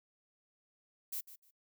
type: noise with echo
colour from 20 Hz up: violet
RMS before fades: -39 dBFS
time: 1.12-1.21 s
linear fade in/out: 10 ms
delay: 150 ms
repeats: 2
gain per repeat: -14 dB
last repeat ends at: 1.51 s
effects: noise-tail reverb RT60 0.1 s tail -26 dB re dry